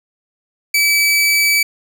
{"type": "tone", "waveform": "sawtooth", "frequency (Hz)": 2299, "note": "D7", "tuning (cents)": -37, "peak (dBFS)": -8, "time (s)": [0.74, 1.63], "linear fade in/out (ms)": 5, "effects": []}